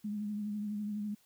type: tone with vibrato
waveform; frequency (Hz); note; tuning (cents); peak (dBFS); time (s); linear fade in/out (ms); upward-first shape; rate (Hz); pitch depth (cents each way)
sine; 208.5; G#3; +7; -34; 0.04-1.15; 10; triangle; 12; 42
effects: white hiss -68 dBFS RMS until 1.25 s